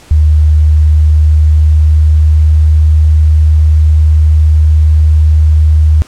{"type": "tone with pitch glide", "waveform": "sine", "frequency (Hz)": [76.3, 77.19], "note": ["D#2", "D#2"], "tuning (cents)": [-33, -13], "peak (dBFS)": -3, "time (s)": [0.11, 6.02], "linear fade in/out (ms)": 0, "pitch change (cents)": 20, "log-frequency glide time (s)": [0.32, 2.76], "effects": ["pink hiss -38 dBFS RMS until 6.07 s", "low-pass 10000 Hz 12 dB/octave"]}